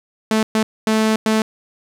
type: tone bursts at uneven times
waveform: sawtooth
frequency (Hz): 218.7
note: A3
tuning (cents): -10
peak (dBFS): -10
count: 4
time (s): 0.31-0.43 / 0.55-0.63 / 0.87-1.16 / 1.26-1.42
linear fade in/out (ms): 2
effects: low-pass 10000 Hz 12 dB/octave + 8-bit